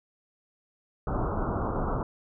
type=low-pass noise; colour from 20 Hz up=pink; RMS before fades=-29 dBFS; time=1.07-2.03 s; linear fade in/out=2 ms; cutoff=1400 Hz; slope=96 dB/octave; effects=none